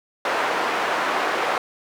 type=band-pass noise; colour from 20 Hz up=white; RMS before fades=-23 dBFS; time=0.25-1.58 s; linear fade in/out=2 ms; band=440 to 1300 Hz; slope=12 dB/octave; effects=none